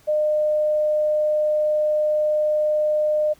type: tone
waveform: sine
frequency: 607 Hz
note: D#5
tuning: 43 cents flat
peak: -17 dBFS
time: 0.07-3.34 s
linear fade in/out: 20 ms
effects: pink hiss -55 dBFS RMS until 3.39 s

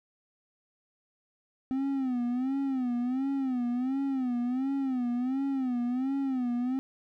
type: tone with vibrato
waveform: triangle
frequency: 257.6 Hz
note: C4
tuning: 27 cents flat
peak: -25 dBFS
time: 1.71-6.79 s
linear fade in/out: 0 ms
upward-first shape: sine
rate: 1.4 Hz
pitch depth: 120 cents each way
effects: none

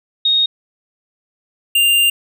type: tone pair in turn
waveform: sine / square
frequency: 3729 / 2794 Hz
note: A#7 / F7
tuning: 0 / 0 cents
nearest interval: perfect fourth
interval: 500 cents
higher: first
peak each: -11 dBFS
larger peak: neither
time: 0.25-0.46 / 1.75-2.1 s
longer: second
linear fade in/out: 5 ms
effects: none

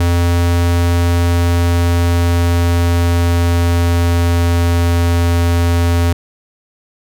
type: tone with pitch glide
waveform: square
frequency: 86.4 to 85.75 Hz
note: F2 to F2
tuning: -18 to -31 cents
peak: -11 dBFS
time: 0-6.13 s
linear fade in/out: 5 ms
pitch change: -13 cents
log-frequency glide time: 0.56-5.15 s
effects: none

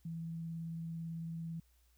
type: tone with vibrato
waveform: sine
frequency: 164.81 Hz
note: E3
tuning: in tune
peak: -39 dBFS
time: 0.05-1.6 s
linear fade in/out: 5 ms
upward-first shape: sine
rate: 18 Hz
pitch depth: 11 cents each way
effects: added 60 Hz sine -67 dBFS peak until 1.97 s + white hiss -75 dBFS RMS until 1.97 s

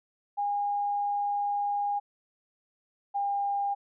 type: tone pair in turn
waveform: sine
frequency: 815 / 804.2 Hz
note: G#5 / G5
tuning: -33 / +44 cents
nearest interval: unison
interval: 23 cents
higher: first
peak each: -26 dBFS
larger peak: neither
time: 0.37-2 / 3.14-3.75 s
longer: first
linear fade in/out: 20 ms
effects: none

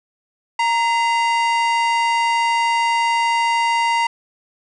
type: harmonic tone with a mistuned harmonic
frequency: 932.3 Hz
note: A#5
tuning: in tune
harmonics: 1 / 2 / 3 / 4 / 5 / 6 / 7 / 8 / 9 / 10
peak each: -16 / -23 / -26 / -40 / -33 / -40 / -41 / -42 / -44 / -44 dBFS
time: 0.59-4.07 s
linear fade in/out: 5 ms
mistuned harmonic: 2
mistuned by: +150 cents
effects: none

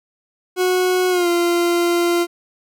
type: tone with pitch glide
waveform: 40% pulse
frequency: 366.3 to 345.7 Hz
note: F#4 to F4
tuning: -17 to -18 cents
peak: -14 dBFS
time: 0.56-2.27 s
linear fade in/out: 50 ms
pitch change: -101 cents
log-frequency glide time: 1.1-1.28 s
effects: none

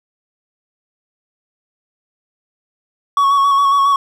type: tone with vibrato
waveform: triangle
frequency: 1115 Hz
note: C#6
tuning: 10 cents sharp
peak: -8 dBFS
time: 3.17-3.96 s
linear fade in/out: 2 ms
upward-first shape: square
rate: 7.3 Hz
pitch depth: 21 cents each way
effects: none

